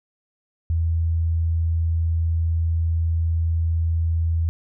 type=tone; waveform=sine; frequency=82.41 Hz; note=E2; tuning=in tune; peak=-18 dBFS; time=0.7-4.49 s; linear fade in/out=0 ms; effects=none